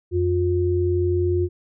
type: tone pair together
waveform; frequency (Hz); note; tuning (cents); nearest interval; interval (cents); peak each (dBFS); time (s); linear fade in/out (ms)
sine; 88.9 / 355.8; F2 / F4; +31 / +32; 2 octaves; 2401; -21 / -20; 0.11-1.49; 50
effects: none